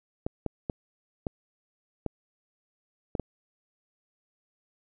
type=clicks; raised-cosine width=2 ms; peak=-16 dBFS; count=7; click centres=0.265 / 0.463 / 0.698 / 1.268 / 2.063 / 3.152 / 3.197 s; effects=none